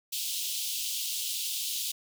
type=high-pass noise; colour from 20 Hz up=pink; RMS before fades=-33 dBFS; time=0.12-1.92 s; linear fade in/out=10 ms; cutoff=2900 Hz; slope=48 dB/octave; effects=none